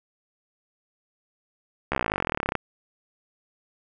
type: slowing click train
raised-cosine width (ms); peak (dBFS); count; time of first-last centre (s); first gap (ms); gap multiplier
0.5; -9; 30; 1.92-2.553; 14; 1.03
effects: none